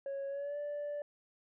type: tone with pitch glide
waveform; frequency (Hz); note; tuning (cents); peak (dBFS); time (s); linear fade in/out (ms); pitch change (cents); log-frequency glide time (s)
sine; 552 to 584.1; C#5 to D5; -7 to -10; -34; 0.06-1.02; 2; +97; 0.28-0.58
effects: tanh soft clip ceiling -35 dBFS